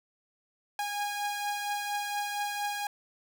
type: beating tone pair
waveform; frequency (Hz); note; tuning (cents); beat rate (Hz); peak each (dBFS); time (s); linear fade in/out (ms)
sawtooth; 820 / 824.3; G#5 / G#5; -22 / -13; 4.3; -28 / -35; 0.79-2.87; 2
effects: none